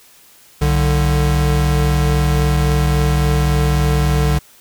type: tone pair together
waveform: square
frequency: 63.8 / 147.76 Hz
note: C2 / D3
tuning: -43 / +11 cents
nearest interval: octave + minor third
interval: 1454 cents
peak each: -16 dBFS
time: 0.61-4.39 s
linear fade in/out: 10 ms
effects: white hiss -47 dBFS RMS until 4.6 s